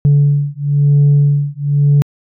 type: beating tone pair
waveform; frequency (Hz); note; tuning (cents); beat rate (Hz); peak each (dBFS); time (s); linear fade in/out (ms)
sine; 143.3 / 144.3; D3 / D3; -42 / -30; 1; -10; 0.05-2.02; 0
effects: tanh soft clip ceiling -4 dBFS